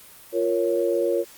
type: chord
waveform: sine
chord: Bb minor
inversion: second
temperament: equal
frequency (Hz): 349.2 / 466.2 / 554.4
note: F4 / Bb4 / Db5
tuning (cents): 0 / 0 / 0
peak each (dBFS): -24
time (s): 0.32-1.25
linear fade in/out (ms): 50
effects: white hiss -47 dBFS RMS until 1.37 s + Opus 32 kbps